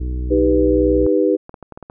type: harmonic tone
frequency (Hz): 62.1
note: B1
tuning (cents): +10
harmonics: 1 / 2 / 3 / 4 / 5 / 6 / 7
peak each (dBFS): -20 / -33 / -39 / -43 / -33 / -41 / -43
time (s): 0-1.07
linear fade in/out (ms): 10
type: chord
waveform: sine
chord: Eb augmented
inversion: none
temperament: equal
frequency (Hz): 311.1 / 392 / 493.9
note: Eb4 / G4 / B4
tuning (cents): 0 / 0 / 0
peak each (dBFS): -17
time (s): 0.3-1.37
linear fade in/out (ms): 20
type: clicks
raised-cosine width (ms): 1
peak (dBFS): -21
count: 8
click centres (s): 1.065 / 1.494 / 1.542 / 1.627 / 1.723 / 1.775 / 1.827 / 1.899
effects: none